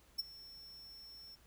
square tone with ADSR envelope, 5400 Hz, E8, 41 cents sharp, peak -32 dBFS, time 0.18-1.36 s, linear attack 15 ms, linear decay 21 ms, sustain -20 dB, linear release 18 ms, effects added 60 Hz sine -67 dBFS peak until 1.46 s + pink hiss -67 dBFS RMS until 1.46 s

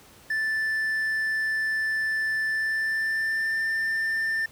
triangle tone with pitch glide, 1760 to 1789.7 Hz, A6 to A6, 0 to +29 cents, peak -22 dBFS, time 0.3-4.46 s, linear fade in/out 5 ms, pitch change +29 cents, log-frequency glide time 2.46-3.65 s, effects pink hiss -52 dBFS RMS until 4.51 s + high-pass 60 Hz 12 dB/octave

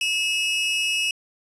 40% pulse tone pair together, 2604 / 2882 Hz, E7 / F#7, -22 / -46 cents, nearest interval major second, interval 176 cents, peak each -22 / -24 dBFS, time 0.01-1.11 s, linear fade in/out 2 ms, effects resampled to 22050 Hz + 8-bit

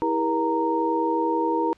sine tone cluster, 325.2 / 405.6 / 476.9 / 927 Hz, E4 / G#4 / A#4 / A#5, -23 / -41 / +39 / -10 cents, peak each -25 / -30 / -27 / -24 dBFS, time 0.02-1.73 s, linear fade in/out 0 ms, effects pink hiss -59 dBFS RMS until 1.77 s + low-pass 5000 Hz 12 dB/octave

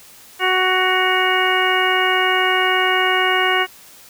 harmonic tone with a mistuned harmonic, 371.5 Hz, F#4, 7 cents sharp, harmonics 1 / 2 / 3 / 4 / 5 / 6 / 8, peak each -22 / -22 / -22 / -22 / -22 / -22 / -22 dBFS, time 0.39-3.67 s, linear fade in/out 50 ms, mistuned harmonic 8, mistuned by -71 cents, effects white hiss -44 dBFS RMS until 4.09 s

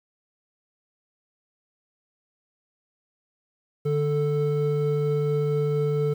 triangle tone pair together, 148.11 / 440 Hz, D3 / A4, +15 / 0 cents, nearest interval octave + perfect fifth, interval 1885 cents, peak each -22 dBFS, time 3.85-6.14 s, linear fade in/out 10 ms, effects 9-bit

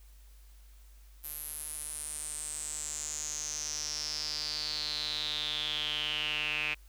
sawtooth tone with band-pass filter sweep, 151 Hz, D3, 48 cents sharp, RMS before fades -36 dBFS, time 1.23-6.75 s, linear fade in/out 20 ms, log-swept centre 12000 to 2500 Hz, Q 8.3, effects added 50 Hz sine -52 dBFS peak until 6.88 s + white hiss -65 dBFS RMS until 6.88 s

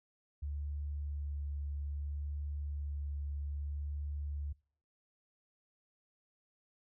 sine tone with vibrato, 72.3 Hz, D2, 27 cents flat, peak -36 dBFS, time 0.42-4.53 s, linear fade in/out 10 ms, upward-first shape sine, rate 0.62 Hz, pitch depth 12 cents each way, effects noise-tail reverb RT60 0.5 s tail -26 dB re dry

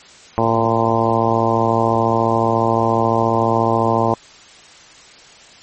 harmonic tone with a mistuned harmonic, 114.2 Hz, A#2, 35 cents flat, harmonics 1 / 2 / 3 / 4 / 5 / 6 / 7 / 8 / 9, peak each -22 / -22 / -22 / -22 / -22 / -22 / -22 / -22 / -22 dBFS, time 0.38-4.14 s, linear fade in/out 0 ms, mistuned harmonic 1, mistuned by -33 cents, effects white hiss -43 dBFS RMS until 5.62 s + MP3 32 kbps

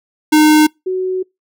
square / sine tone pair in turn, 306.2 / 372.1 Hz, D#4 / F#4, -28 / +10 cents, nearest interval minor third, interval 338 cents, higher second, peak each -7 / -15 dBFS, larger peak first, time 0.32-0.67 / 0.86-1.23 s, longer second, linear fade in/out 10 ms, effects noise-tail reverb RT60 0.2 s tail -26 dB re dry

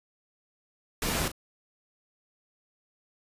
pink noise with echo, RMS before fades -29 dBFS, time 1.02-1.28 s, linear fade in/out 2 ms, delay 37 ms, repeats 1, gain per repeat -11 dB, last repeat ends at 1.317 s, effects resampled to 32000 Hz

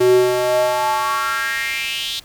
square tone with high-pass filter sweep, 124.2 Hz, B2, 10 cents sharp, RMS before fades -18 dBFS, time 0-2.2 s, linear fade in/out 10 ms, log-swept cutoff 320 to 3700 Hz, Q 4.8, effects pink hiss -47 dBFS RMS until 2.24 s

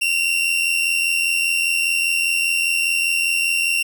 40% pulse tone pair together, 2676 / 2761 Hz, E7 / F7, +25 / -20 cents, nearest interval minor second, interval 55 cents, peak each -22 / -17 dBFS, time 0.01-3.83 s, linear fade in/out 10 ms, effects none

